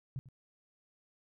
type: tone with echo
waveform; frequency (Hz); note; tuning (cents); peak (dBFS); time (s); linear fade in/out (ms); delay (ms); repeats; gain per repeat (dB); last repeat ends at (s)
sine; 131.7; C3; +12; -35; 0.16-0.19; 0; 97; 1; -15; 0.287
effects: none